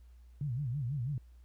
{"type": "tone with vibrato", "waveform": "sine", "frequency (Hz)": 131.9, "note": "C3", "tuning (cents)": 14, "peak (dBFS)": -32, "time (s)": [0.41, 1.18], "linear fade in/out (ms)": 2, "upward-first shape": "sine", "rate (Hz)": 6.1, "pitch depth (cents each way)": 220, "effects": ["added 60 Hz sine -53 dBFS peak until 1.44 s", "pink hiss -75 dBFS RMS until 1.44 s"]}